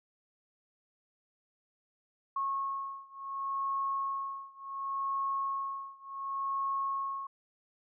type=beating tone pair; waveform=sine; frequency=1093 / 1093.69 Hz; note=C#6 / C#6; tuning=-25 / -24 cents; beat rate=0.69 Hz; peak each=-35 / -36 dBFS; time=2.36-7.27 s; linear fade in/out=5 ms; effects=none